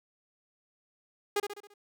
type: tone with echo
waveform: sawtooth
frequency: 409.9 Hz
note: G#4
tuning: 23 cents flat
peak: -22 dBFS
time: 1.36-1.4 s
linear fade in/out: 5 ms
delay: 68 ms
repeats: 5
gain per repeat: -6 dB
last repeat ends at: 1.74 s
effects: none